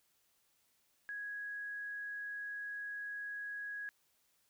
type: tone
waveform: sine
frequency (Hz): 1661.2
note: G#6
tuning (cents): 0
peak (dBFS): -40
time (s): 1.09-3.89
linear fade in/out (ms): 0
effects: white hiss -75 dBFS RMS until 4.49 s